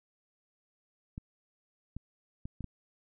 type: clicks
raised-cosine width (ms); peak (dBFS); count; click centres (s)
5; -27; 5; 1.179 / 1.966 / 2.455 / 2.607 / 2.643
effects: none